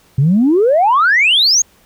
sine exponential sweep, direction up, 127.1 to 6740 Hz, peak -7 dBFS, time 0.18-1.62 s, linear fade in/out 5 ms, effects tanh soft clip ceiling -4 dBFS + pink hiss -51 dBFS RMS until 1.85 s

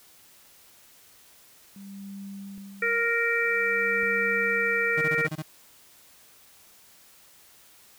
sine tone with tremolo, 197.6 Hz, G3, 14 cents sharp, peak -36 dBFS, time 1.76-5.27 s, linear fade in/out 2 ms, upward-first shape sine, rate 0.5 Hz, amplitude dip 100%
clicks, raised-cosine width 3 ms, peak -40 / -34 dBFS, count 2, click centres 2.579 / 4.032 s
harmonic tone, 466.2 Hz, A#4, in tune, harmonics 1 / 3 / 4 / 5, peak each -29 / -29 / -26 / -28 dBFS, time 2.82-5.27 s, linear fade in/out 5 ms
35% pulse tone bursts, 155.56 Hz, D#3, in tune, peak -28 dBFS, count 7, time 4.97-5.424 s, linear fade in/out 10 ms, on 46 ms, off 22 ms
effects white hiss -55 dBFS RMS until 7.98 s

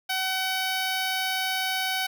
10% pulse tone, 756 Hz, F#5, 37 cents sharp, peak -17 dBFS, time 0.09-2.07 s, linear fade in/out 10 ms, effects none

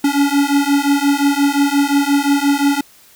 square beating tone pair, 280.3 / 286 Hz, C#4 / D4, +19 / -46 cents, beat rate 5.7 Hz, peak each -16 / -16 dBFS, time 0.04-2.81 s, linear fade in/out 5 ms, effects white hiss -47 dBFS RMS until 3.15 s

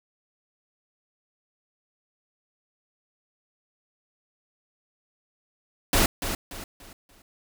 pink noise with echo, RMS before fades -20 dBFS, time 5.93-6.06 s, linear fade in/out 2 ms, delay 290 ms, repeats 4, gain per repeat -9 dB, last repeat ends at 7.22 s, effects none

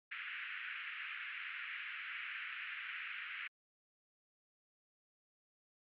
white band-pass noise, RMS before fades -45 dBFS, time 0.11-3.48 s, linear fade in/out 10 ms, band 1400 to 2700 Hz, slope 48 dB/octave, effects MP3 64 kbps

